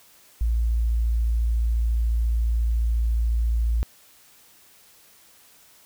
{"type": "tone", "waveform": "sine", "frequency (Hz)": 57.1, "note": "A#1", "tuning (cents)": -35, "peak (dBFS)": -19, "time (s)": [0.41, 3.83], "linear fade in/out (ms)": 0, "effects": ["white hiss -54 dBFS RMS until 5.85 s"]}